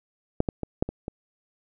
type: clicks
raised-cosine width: 2 ms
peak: -7 / -12 / -16 / -8 / -18 / -18 dBFS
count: 6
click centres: 0.404 / 0.488 / 0.633 / 0.825 / 0.89 / 1.081 s
effects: none